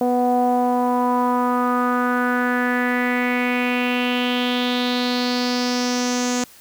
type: tone with low-pass filter sweep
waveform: sawtooth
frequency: 246.9 Hz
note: B3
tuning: in tune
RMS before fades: -20 dBFS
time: 0.01-6.44 s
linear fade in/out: 2 ms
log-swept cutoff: 650 to 6800 Hz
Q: 4.6
effects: white hiss -47 dBFS RMS until 6.6 s